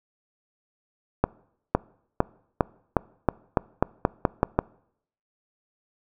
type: accelerating click train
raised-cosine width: 1 ms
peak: -4 dBFS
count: 12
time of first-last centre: 1.24-4.59 s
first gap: 510 ms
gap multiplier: 0.89
effects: noise-tail reverb RT60 0.7 s tail -24 dB re dry